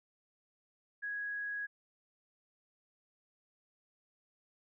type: tone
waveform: sine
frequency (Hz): 1661.2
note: G#6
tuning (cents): 0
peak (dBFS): -36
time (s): 1.02-1.67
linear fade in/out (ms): 20
effects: none